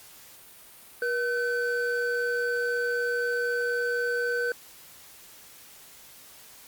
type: tone pair together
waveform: triangle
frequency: 480 / 1523.9 Hz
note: B4 / G6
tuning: -49 / -49 cents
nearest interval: octave + minor sixth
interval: 2000 cents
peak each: -26 dBFS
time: 1.02-4.52 s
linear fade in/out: 2 ms
effects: white hiss -50 dBFS RMS until 6.67 s + Opus 48 kbps